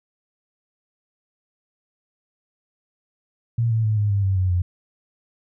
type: tone with pitch steps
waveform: sine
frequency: 116.54 / 112.18 / 107.98 / 103.95 / 100.06 / 96.31 / 92.71 / 89.24 Hz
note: A#2 / A2 / A2 / G#2 / G2 / G2 / F#2 / F2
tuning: 0 / +34 / -32 / +2 / +36 / -30 / +4 / +38 cents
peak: -17 dBFS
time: 3.58-4.62 s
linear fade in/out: 5 ms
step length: 130 ms
effects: none